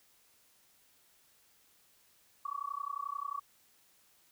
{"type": "tone with amplitude modulation", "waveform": "sine", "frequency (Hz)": 1135, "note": "C#6", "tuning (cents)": 41, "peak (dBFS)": -32, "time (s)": [2.45, 3.4], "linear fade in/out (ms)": 5, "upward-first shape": "sine", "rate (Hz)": 31.3, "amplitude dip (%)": 100, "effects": ["white hiss -67 dBFS RMS until 4.31 s"]}